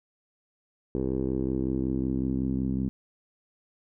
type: tone with low-pass filter sweep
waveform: 10% pulse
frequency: 65.41 Hz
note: C2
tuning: in tune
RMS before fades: -28 dBFS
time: 0.95-2.89 s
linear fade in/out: 0 ms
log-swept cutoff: 420 to 230 Hz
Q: 2.7
effects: none